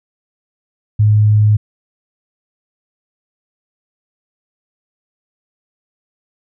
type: tone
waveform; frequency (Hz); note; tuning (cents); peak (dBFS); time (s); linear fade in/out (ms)
sine; 106; G#2; +36; -7; 0.99-1.57; 10
effects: none